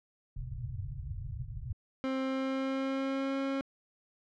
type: low-pass noise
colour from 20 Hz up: white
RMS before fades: -39 dBFS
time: 0.36-1.73 s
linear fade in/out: 5 ms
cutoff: 140 Hz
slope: 96 dB/octave
type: tone with pitch glide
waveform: 30% pulse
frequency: 264.2 to 271.8 Hz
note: C4 to C#4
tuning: +17 to -34 cents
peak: -28 dBFS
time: 2.04-3.61 s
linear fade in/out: 0 ms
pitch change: +49 cents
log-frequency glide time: 2.22-3.38 s
effects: low-pass 3000 Hz 12 dB/octave